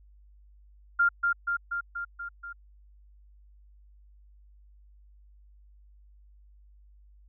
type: tone with echo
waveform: sine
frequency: 1396.9 Hz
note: F6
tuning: in tune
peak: -19 dBFS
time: 0.99-1.09 s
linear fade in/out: 10 ms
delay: 240 ms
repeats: 6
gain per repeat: -3 dB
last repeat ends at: 2.53 s
effects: added 50 Hz sine -53 dBFS peak until 7.28 s